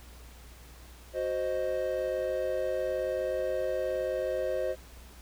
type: chord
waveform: triangle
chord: C diminished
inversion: second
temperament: equal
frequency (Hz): 370 / 523.3 / 622.3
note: Gb4 / C5 / Eb5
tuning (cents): 0 / 0 / 0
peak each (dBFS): -34 / -29 / -31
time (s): 1.13-4.76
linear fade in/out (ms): 50
effects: added 60 Hz sine -49 dBFS peak until 5.21 s + pink hiss -54 dBFS RMS until 5.21 s